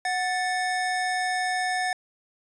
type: tone pair together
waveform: square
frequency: 736 / 1761.7 Hz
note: F#5 / A6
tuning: -9 / +2 cents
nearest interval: octave + minor third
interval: 1511 cents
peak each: -27 / -29 dBFS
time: 0.05-1.93 s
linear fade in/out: 2 ms
effects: resampled to 22050 Hz